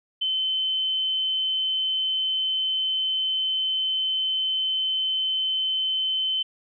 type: tone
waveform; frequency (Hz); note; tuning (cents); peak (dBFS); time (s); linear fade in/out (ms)
sine; 3065; G7; -40; -22; 0.21-6.43; 10
effects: none